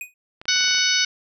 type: tone with exponential decay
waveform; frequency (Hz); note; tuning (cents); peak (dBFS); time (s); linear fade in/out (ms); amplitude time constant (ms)
square; 2489; D#7; 0; -27; 0.01-0.14; 2; 28
type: clicks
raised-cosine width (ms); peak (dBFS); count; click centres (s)
0.3; -22; 10; 0.415 / 0.455 / 0.491 / 0.563 / 0.608 / 0.643 / 0.68 / 0.711 / 0.748 / 0.782
type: harmonic tone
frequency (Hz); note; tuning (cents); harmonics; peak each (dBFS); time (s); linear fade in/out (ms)
743; F#5; +7; 2 / 3 / 4 / 5 / 6 / 7 / 8; -25 / -25 / -25 / -25 / -25 / -25 / -25; 0.48-1.05; 5
effects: none